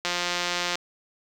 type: click train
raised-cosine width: 0.2 ms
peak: -9 dBFS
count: 125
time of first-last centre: 0.05-0.755 s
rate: 176 Hz
effects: high-pass 200 Hz 12 dB/octave + 7-bit